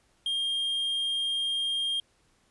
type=tone; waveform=triangle; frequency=3215 Hz; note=G7; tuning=43 cents sharp; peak=-25 dBFS; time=0.26-2 s; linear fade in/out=2 ms; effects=pink hiss -67 dBFS RMS until 2.5 s + resampled to 24000 Hz

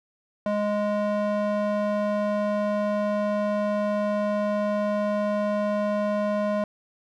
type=tone with band-pass filter; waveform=square; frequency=207.7 Hz; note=G#3; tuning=in tune; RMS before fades=-25 dBFS; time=0.46-6.64 s; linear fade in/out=2 ms; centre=630 Hz; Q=1.4; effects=none

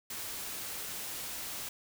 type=noise; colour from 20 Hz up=white; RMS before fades=-40 dBFS; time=0.1-1.69 s; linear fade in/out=5 ms; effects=none

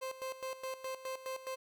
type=tone with tremolo; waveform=30% pulse; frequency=523.3 Hz; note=C5; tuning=in tune; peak=-35 dBFS; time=0.01-1.56 s; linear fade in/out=20 ms; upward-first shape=square; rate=4.8 Hz; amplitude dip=75%; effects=none

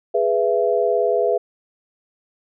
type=chord; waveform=sine; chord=E major; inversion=first; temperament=equal with one note detuned; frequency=415.3 / 493.9 / 669.2 Hz; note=G#4 / B4 / E5; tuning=0 / 0 / +26 cents; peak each=-20 dBFS; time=0.14-1.38 s; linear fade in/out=10 ms; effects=none

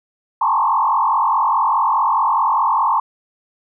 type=tone with frequency modulation; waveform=sine; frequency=987.8 Hz; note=B5; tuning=in tune; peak=-13 dBFS; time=0.41-3 s; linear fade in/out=5 ms; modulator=44.8 Hz; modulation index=3.2; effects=none

